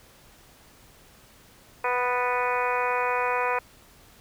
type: harmonic tone with a mistuned harmonic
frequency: 247.1 Hz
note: B3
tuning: 1 cent sharp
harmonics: 2 / 3 / 4 / 5 / 6 / 7 / 8 / 9 / 10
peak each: -29 / -32 / -27 / -33 / -33 / -37 / -37 / -38 / -33 dBFS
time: 1.84-3.59 s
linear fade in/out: 5 ms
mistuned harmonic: 7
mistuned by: +30 cents
effects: pink hiss -54 dBFS RMS until 4.2 s